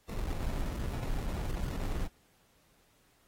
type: noise with sample-and-hold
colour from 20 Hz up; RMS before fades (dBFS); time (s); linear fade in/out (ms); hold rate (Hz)
brown; -34; 0.08-2.08; 10; 1575
effects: pink hiss -68 dBFS RMS until 3.27 s + AAC 48 kbps